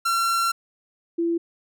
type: tone pair in turn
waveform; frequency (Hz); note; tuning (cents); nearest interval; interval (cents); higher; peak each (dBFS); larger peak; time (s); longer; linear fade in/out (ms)
45% pulse / sine; 1362 / 337.2; F6 / E4; -44 / +39; 2 octaves; 2417; first; -20; neither; 0.05-0.52 / 1.18-1.38; first; 10
effects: none